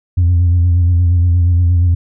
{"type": "tone with vibrato", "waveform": "sine", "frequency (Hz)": 87.31, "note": "F2", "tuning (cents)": 0, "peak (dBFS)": -6, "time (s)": [0.17, 1.95], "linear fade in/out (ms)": 10, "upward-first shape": "sine", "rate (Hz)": 8.5, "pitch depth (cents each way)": 50, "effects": ["tanh soft clip ceiling -6 dBFS"]}